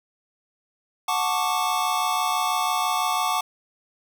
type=chord; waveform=square; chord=D major seventh; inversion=first; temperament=equal with one note detuned; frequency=733.6 / 880 / 1108.7 / 1174.7 Hz; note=F#5 / A5 / C#6 / D6; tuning=-15 / 0 / 0 / 0 cents; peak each=-28 dBFS; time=1.08-3.41 s; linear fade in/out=5 ms; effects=none